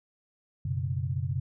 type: chord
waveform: sine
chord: F# suspended fourth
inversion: none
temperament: equal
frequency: 92.5 / 123.47 / 138.59 Hz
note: F#2 / B2 / C#3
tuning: 0 / 0 / 0 cents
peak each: -32 dBFS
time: 0.65-1.4 s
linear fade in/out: 5 ms
effects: none